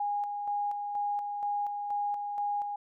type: tone with tremolo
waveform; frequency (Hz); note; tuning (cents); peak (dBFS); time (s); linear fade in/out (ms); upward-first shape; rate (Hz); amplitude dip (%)
sine; 820; G#5; -22; -28; 0-2.76; 5; square; 2.1; 40
effects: none